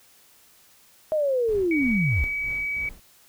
sine linear sweep, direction down, 636 to 55.8 Hz, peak -20 dBFS, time 1.12-2.24 s, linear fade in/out 0 ms
brown noise with tremolo, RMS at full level -38 dBFS, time 1.48-3 s, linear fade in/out 5 ms, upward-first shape sine, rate 3.1 Hz, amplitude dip 80%
sine tone with pitch glide, 2261 to 2275 Hz, C#7 to C#7, +34 to +44 cents, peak -25 dBFS, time 1.71-2.89 s, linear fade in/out 2 ms, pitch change +10 cents, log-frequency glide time 1.85-2.17 s
effects white hiss -56 dBFS RMS until 3.28 s

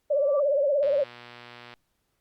sine tone with exponential growth, 1165 Hz, D6, 14 cents flat, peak -30 dBFS, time 0.1-0.4 s, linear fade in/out 5 ms, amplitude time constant 64 ms
sine tone with vibrato, 568 Hz, C#5, 42 cents sharp, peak -20 dBFS, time 0.1-1.04 s, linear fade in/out 10 ms, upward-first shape triangle, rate 17 Hz, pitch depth 120 cents each way
click train, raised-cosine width 0.3 ms, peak -28 dBFS, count 110, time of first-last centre 0.83-1.738 s, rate 120 Hz
effects pink hiss -75 dBFS RMS until 2.2 s + Opus 48 kbps

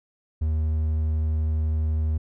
triangle tone, 78 Hz, D#2, 5 cents sharp, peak -19 dBFS, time 0.41-2.18 s, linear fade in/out 10 ms, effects none

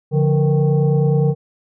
sine tone with frequency modulation, 143.7 Hz, D3, 37 cents flat, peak -12 dBFS, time 0.11-1.35 s, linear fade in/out 50 ms, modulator 317 Hz, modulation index 0.92, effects none

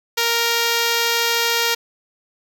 5% pulse tone, 466.2 Hz, A#4, in tune, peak -5 dBFS, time 0.17-1.75 s, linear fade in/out 10 ms, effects none

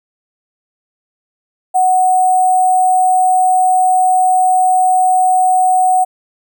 sine tone with sample-and-hold, 740 Hz, F#5, in tune, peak -8 dBFS, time 1.74-6.05 s, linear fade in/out 20 ms, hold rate 8820 Hz, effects none

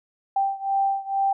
sine beating tone pair, 784 / 786.2 Hz, G5 / G5, 0 / +5 cents, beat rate 2.2 Hz, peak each -23 / -25 dBFS, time 0.36-1.33 s, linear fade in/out 5 ms, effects none

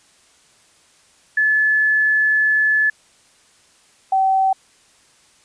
sine tone pair in turn, 1726 / 767.3 Hz, A6 / G5, -34 / -37 cents, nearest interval octave + major second, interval 1403 cents, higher first, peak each -13 dBFS, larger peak neither, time 1.37-2.9 / 4.12-4.53 s, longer first, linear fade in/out 5 ms, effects white hiss -54 dBFS RMS until 5.44 s + resampled to 22050 Hz

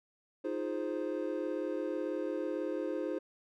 triangle chord, F minor seventh, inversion third, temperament equal, 311.1 / 349.2 / 415.3 / 523.3 Hz, Eb4 / F4 / Ab4 / C5, 0 / 0 / 0 / 0 cents, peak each -36 / -37 / -38 / -36 dBFS, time 0.44-3.19 s, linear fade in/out 10 ms, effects none

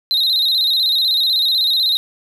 triangle tone with vibrato, 3913 Hz, B7, 17 cents flat, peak -12 dBFS, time 0.11-1.97 s, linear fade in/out 0 ms, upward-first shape square, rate 16 Hz, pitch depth 67 cents each way, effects none

